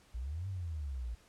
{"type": "exponential two-way sweep", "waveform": "sine", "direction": "up then down", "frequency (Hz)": [55.5, 99.1, 55.5], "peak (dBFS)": -36, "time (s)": [0.14, 1.15], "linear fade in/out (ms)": 10, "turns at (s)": 0.48, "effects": ["pink hiss -64 dBFS RMS until 1.28 s", "low-pass 10000 Hz 12 dB/octave"]}